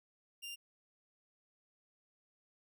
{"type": "tone", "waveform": "sawtooth", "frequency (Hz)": 2794, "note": "F7", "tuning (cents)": 0, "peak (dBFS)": -40, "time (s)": [0.42, 0.56], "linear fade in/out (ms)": 20, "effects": []}